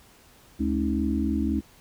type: tone cluster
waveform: sine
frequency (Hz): 73 / 213.1 / 274.2 / 318.4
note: D2 / G#3 / C#4 / D#4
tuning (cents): -10 / +45 / -19 / +40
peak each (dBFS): -29 / -27 / -28 / -29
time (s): 0.59-1.61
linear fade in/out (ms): 20
effects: pink hiss -55 dBFS RMS until 1.8 s